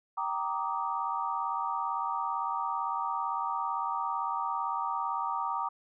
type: chord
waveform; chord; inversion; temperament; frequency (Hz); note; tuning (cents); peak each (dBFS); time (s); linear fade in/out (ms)
sine; Eb major seventh; first; just; 777.8 / 933.4 / 1166.7 / 1244.5; G5 / Bb5 / D6 / Eb6; -14 / +2 / -12 / 0; -37 / -33 / -34 / -38; 0.17-5.69; 10
effects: none